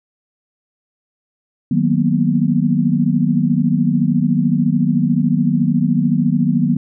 sine chord, B major seventh, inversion first, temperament equal, 155.56 / 185 / 233.1 / 246.9 Hz, D#3 / F#3 / A#3 / B3, 0 / 0 / 0 / 0 cents, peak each -18 dBFS, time 1.71-6.77 s, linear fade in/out 5 ms, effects none

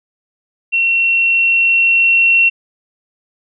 sine tone with level ramp, 2723 Hz, F7, 44 cents flat, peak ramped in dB -11 to -7 dBFS, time 0.72-2.5 s, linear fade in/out 20 ms, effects none

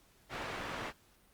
white low-pass noise, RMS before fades -41 dBFS, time 0.29-0.93 s, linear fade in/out 50 ms, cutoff 1800 Hz, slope 12 dB/octave, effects pink hiss -66 dBFS RMS until 1.33 s + Opus 48 kbps

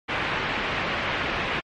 white low-pass noise, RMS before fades -27 dBFS, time 0.08-1.61 s, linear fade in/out 20 ms, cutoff 2700 Hz, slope 24 dB/octave, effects MP3 48 kbps

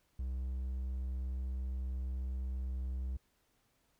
triangle tone, 64.2 Hz, C2, 32 cents flat, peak -33 dBFS, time 0.19-3.17 s, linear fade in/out 5 ms, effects pink hiss -75 dBFS RMS until 3.99 s

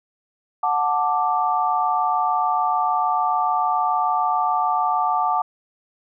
sine chord, D major, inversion first, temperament just, 734.2 / 881 / 1174.7 Hz, F#5 / A5 / D6, -14 / +2 / 0 cents, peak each -22 dBFS, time 0.63-5.42 s, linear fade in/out 5 ms, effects none

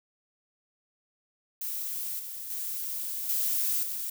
violet noise with level steps, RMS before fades -34 / -39 / -34 / -28 / -34 dBFS, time 1.61-4.1 s, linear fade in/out 5 ms, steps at 2.19 / 2.5 / 3.29 / 3.83 s, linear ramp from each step 2 ms, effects none

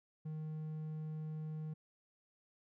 triangle tone, 155.56 Hz, D#3, in tune, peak -38 dBFS, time 0.25-1.74 s, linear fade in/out 10 ms, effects none

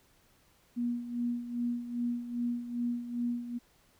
sine tone with tremolo, 240 Hz, B3, 49 cents flat, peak -28 dBFS, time 0.76-3.59 s, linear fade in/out 20 ms, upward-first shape sine, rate 2.5 Hz, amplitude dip 70%, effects pink hiss -66 dBFS RMS until 3.99 s

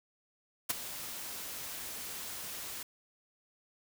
white noise with ADSR envelope, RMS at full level -29 dBFS, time 0.69-2.83 s, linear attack 12 ms, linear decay 20 ms, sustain -13 dB, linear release 4 ms, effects none

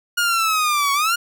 sawtooth linear two-way sweep, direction down then up, 1437 to 1108.7 to 1437 Hz, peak -13 dBFS, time 0.17-1.16 s, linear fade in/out 10 ms, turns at 0.93 s, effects none

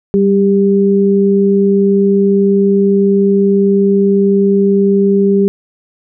sine tone pair together, 195.95 / 397.6 Hz, G3 / G4, 0 / +25 cents, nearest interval octave, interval 1225 cents, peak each -10 dBFS, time 0.14-5.48 s, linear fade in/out 0 ms, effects none

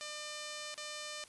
5% pulse tone with dropouts, 600 Hz, D5, 37 cents sharp, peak -30 dBFS, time 0.01-1.24 s, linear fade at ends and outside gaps 0 ms, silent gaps 0.743-0.777 s, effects white hiss -59 dBFS RMS until 1.28 s + resampled to 24000 Hz

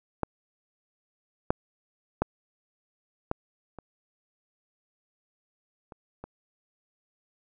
clicks, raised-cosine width 1 ms, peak -12 / -8 / -9 / -13 / -27 / -30 / -25 dBFS, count 7, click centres 0.233 / 1.505 / 2.22 / 3.314 / 3.787 / 5.922 / 6.24 s, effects none

